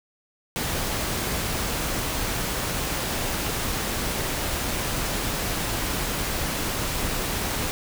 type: noise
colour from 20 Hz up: pink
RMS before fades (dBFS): -27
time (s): 0.56-7.71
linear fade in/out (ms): 0
effects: none

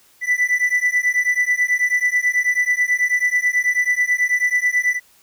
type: beating tone pair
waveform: triangle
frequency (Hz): 1978 / 1987.2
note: B6 / B6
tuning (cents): +2 / +10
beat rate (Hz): 9.2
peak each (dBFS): -17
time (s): 0.21-5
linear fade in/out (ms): 50
effects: white hiss -54 dBFS RMS until 5.22 s

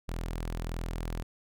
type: tone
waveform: sawtooth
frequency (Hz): 41.56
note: E1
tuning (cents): +15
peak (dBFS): -29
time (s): 0.08-1.23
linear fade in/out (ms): 10
effects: none

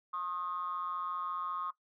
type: ring-modulated tone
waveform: triangle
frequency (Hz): 87.31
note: F2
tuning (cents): 0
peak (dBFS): -29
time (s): 0.13-1.71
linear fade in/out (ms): 10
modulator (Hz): 1160
effects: noise-tail reverb RT60 0.1 s tail -17 dB re dry + tanh soft clip ceiling -26 dBFS

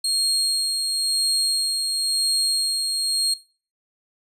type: tone with tremolo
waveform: 30% pulse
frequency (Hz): 4249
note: C8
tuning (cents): +26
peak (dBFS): -16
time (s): 0.04-3.34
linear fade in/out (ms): 5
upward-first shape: sine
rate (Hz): 0.97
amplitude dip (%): 35
effects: noise-tail reverb RT60 0.4 s tail -21 dB re dry + resampled to 32000 Hz

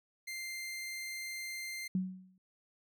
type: tone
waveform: sawtooth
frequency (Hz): 2093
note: C7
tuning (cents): 0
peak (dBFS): -36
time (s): 0.27-1.88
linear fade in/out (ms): 10
type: tone with exponential decay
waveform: sine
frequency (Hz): 186.2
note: F#3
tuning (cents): +11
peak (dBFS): -27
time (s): 1.95-2.38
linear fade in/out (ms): 2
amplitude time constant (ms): 92
effects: none

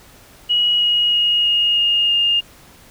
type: tone with pitch steps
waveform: sine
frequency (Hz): 2907 / 2890 / 2874 / 2857 / 2841 / 2824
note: F#7 / F#7 / F7 / F7 / F7 / F7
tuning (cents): -31 / -41 / +49 / +39 / +29 / +19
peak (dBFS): -13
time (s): 0.49-2.41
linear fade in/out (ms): 20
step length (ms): 320
effects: pink hiss -46 dBFS RMS until 2.9 s

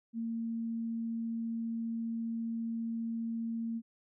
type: tone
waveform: sine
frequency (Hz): 228.7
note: A#3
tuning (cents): -33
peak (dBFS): -33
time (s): 0.13-3.82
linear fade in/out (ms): 50
effects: none

